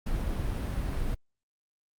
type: noise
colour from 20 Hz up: brown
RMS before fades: -30 dBFS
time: 0.06-1.15 s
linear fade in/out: 10 ms
effects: Opus 48 kbps